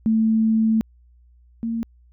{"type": "tone pair in turn", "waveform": "sine", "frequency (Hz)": [221.5, 228.9], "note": ["A3", "A#3"], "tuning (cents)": [12, -31], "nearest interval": "minor second", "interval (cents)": 57, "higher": "second", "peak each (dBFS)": [-15, -22], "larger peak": "first", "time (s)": [[0.06, 0.81], [1.63, 1.83]], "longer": "first", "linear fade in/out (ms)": 0, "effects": ["added 60 Hz sine -50 dBFS peak until 2.12 s"]}